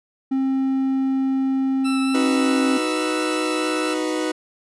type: tone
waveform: triangle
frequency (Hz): 266.5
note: C4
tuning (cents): +32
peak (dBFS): -16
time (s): 0.31-2.78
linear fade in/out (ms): 10
type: tone with vibrato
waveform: 20% pulse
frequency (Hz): 1324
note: E6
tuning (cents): +7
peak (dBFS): -22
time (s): 1.84-3.95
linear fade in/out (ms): 20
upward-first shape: triangle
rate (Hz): 4.5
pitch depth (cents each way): 13
type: chord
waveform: 40% pulse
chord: B major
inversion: first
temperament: equal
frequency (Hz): 311.1 / 370 / 493.9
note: D#4 / F#4 / B4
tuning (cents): 0 / 0 / 0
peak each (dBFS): -23 / -27 / -26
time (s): 2.14-4.32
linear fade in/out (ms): 10
effects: resampled to 24000 Hz